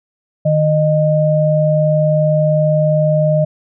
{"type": "tone pair together", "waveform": "sine", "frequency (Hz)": [153.8, 615.2], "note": ["D#3", "D#5"], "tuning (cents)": [-20, -20], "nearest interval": "2 octaves", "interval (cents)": 2400, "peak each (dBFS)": -13, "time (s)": [0.45, 3.45], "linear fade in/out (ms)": 10, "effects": []}